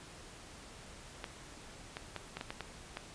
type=clicks; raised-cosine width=0.3 ms; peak=-23 dBFS; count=8; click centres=1.242 / 1.969 / 2.163 / 2.37 / 2.411 / 2.505 / 2.607 / 2.971 s; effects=pink hiss -52 dBFS RMS until 3.14 s + resampled to 22050 Hz